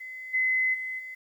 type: tone with level steps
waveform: sine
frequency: 2037 Hz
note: C7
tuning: 47 cents flat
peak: -37 / -22 / -31 / -37 dBFS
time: 0-1.15 s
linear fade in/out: 10 ms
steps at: 0.33 / 0.73 / 0.98 s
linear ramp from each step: 20 ms
effects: 10-bit

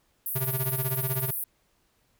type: band-pass noise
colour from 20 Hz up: white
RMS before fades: -32 dBFS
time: 0.26-1.44 s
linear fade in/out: 2 ms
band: 11000 to 16000 Hz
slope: 48 dB/octave
type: tone with tremolo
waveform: square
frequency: 130.81 Hz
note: C3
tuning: in tune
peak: -26 dBFS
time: 0.35-1.31 s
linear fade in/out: 10 ms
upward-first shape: sine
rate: 16 Hz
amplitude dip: 80%
effects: pink hiss -69 dBFS RMS until 2.19 s

